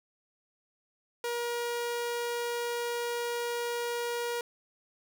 sawtooth tone, 476.1 Hz, A#4, 37 cents sharp, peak -27 dBFS, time 1.24-4.41 s, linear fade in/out 2 ms, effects none

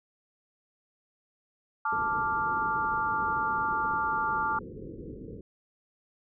sine chord, D minor, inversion second, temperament equal, 880 / 1174.7 / 1396.9 Hz, A5 / D6 / F6, 0 / 0 / 0 cents, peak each -30 / -30 / -31 dBFS, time 1.85-4.59 s, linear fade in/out 5 ms
white low-pass noise, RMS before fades -42 dBFS, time 1.92-5.41 s, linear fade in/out 2 ms, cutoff 500 Hz, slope 96 dB/octave
effects none

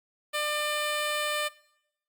10% pulse tone, 598 Hz, D5, 31 cents sharp, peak -19 dBFS, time 0.33-1.49 s, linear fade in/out 20 ms, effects noise-tail reverb RT60 0.8 s tail -21 dB re dry + Opus 48 kbps

